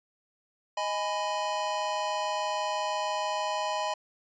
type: chord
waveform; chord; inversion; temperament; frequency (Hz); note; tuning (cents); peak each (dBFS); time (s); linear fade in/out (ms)
square; G# minor; second; just; 623 / 830.6 / 996.7; D#5 / G#5 / B5; +2 / 0 / +16; -34 / -34 / -33; 0.77-3.94; 5
effects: resampled to 16000 Hz